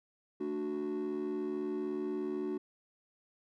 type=chord; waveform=triangle; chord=D major; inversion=second; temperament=equal; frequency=220 / 293.7 / 370 Hz; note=A3 / D4 / F#4; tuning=0 / 0 / 0 cents; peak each=-39 / -35 / -33 dBFS; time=0.4-2.58 s; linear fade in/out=10 ms; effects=tanh soft clip ceiling -27 dBFS